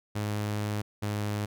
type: tone pair in turn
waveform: sawtooth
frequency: 104.7 / 104.1 Hz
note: G#2 / G#2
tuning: +15 / +5 cents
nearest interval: unison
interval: 10 cents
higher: first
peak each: -25 dBFS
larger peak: neither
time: 0.15-0.82 / 1.02-1.46 s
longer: first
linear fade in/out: 10 ms
effects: none